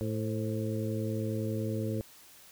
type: harmonic tone with a mistuned harmonic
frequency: 110 Hz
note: A2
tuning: in tune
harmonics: 1 / 2 / 3 / 4 / 5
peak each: -33 / -36 / -38 / -39 / -40 dBFS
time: 0.01-2.01 s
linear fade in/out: 0 ms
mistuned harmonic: 5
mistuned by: -59 cents
effects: white hiss -55 dBFS RMS until 2.51 s